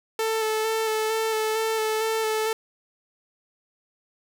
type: tone with vibrato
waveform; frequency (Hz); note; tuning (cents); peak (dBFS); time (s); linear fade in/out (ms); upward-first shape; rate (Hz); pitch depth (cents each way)
sawtooth; 440; A4; 0; -19; 0.19-2.53; 2; square; 2.2; 16
effects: none